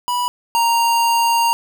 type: tone pair in turn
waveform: square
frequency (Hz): 980 / 931.2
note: B5 / A#5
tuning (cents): -14 / -2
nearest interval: minor second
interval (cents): 88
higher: first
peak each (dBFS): -18 / -14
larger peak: second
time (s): 0.08-0.28 / 0.55-1.53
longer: second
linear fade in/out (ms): 0
effects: 7-bit